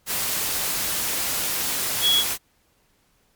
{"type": "tone in noise", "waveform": "sine", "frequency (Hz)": 3344, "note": "G#7", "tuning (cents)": 11, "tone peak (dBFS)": -16, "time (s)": [2.01, 2.24], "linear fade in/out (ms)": 50, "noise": "white", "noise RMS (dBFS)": -25, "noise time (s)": [0.06, 2.38], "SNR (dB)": 6, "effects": ["pink hiss -64 dBFS RMS until 3.35 s", "MP3 96 kbps"]}